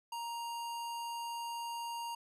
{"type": "tone", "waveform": "square", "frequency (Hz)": 936, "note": "A#5", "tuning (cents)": 7, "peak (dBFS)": -39, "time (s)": [0.12, 2.15], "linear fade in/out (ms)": 5, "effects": ["resampled to 32000 Hz"]}